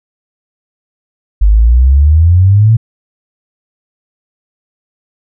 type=exponential sweep; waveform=sine; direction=up; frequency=48.97 to 115.9 Hz; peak=-3 dBFS; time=1.41-2.77 s; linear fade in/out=10 ms; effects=none